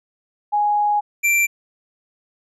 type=tone pair in turn; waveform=sine / square; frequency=830.6 / 2353 Hz; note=G#5 / D7; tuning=0 / +3 cents; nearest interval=octave + tritone; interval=1803 cents; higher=second; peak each=-15 dBFS; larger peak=neither; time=0.52-1.01 / 1.23-1.47 s; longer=first; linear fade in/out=20 ms; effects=resampled to 32000 Hz